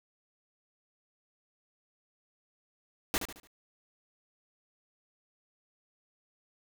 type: noise with echo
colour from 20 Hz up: pink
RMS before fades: -29 dBFS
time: 3.14-3.18 s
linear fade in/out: 0 ms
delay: 73 ms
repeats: 4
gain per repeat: -8 dB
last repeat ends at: 3.472 s
effects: none